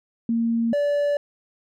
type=tone pair in turn; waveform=sine / triangle; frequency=230.6 / 578.6 Hz; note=A#3 / D5; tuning=-19 / -26 cents; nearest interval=octave + major third; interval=1593 cents; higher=second; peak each=-19 / -17 dBFS; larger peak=second; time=0.29-0.73 / 0.73-1.17 s; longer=neither; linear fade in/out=2 ms; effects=none